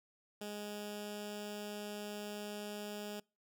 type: tone with notch filter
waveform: 10% pulse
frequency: 207.7 Hz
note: G#3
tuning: in tune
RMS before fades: -44 dBFS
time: 0.41-3.2 s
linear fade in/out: 5 ms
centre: 1100 Hz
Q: 1.3
effects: noise-tail reverb RT60 0.3 s tail -26 dB re dry